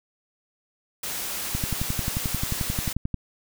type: noise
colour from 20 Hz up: white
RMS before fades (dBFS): -31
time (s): 1.03-2.93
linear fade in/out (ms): 5
type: click train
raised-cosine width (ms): 5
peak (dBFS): -14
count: 19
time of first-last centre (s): 1.55-3.143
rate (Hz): 11.3
effects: none